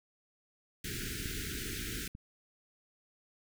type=band-stop noise; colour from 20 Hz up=pink; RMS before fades=-39 dBFS; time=0.84-2.08 s; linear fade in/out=5 ms; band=440 to 1400 Hz; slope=96 dB/octave
type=clicks; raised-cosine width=5 ms; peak=-36 / -27 / -33 dBFS; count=3; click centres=0.948 / 1.258 / 2.151 s
effects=none